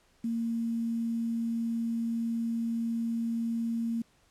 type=tone with quantisation; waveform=sine; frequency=230.4 Hz; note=A#3; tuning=20 cents flat; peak=-28 dBFS; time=0.24-4.02 s; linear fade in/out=5 ms; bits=9; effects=pink hiss -66 dBFS RMS until 4.3 s + low-pass 10000 Hz 12 dB/octave